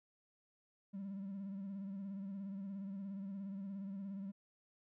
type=tone with vibrato; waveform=triangle; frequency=196 Hz; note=G3; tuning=in tune; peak=-39 dBFS; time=0.93-4.32 s; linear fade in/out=20 ms; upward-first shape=sine; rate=17 Hz; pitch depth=54 cents each way; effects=tanh soft clip ceiling -37 dBFS